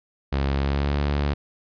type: tone with pitch glide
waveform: sawtooth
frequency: 68.9 to 71.91 Hz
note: C#2 to D2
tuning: -10 to -36 cents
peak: -17 dBFS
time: 0.32-1.34 s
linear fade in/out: 10 ms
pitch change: +74 cents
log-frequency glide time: 0.58-0.96 s
effects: resampled to 11025 Hz